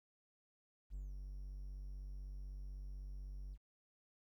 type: tone with ADSR envelope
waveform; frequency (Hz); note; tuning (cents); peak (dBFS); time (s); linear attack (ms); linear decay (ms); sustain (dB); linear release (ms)
triangle; 48; G1; -36; -40; 0.9-3.58; 43; 180; -3; 53
effects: 13-bit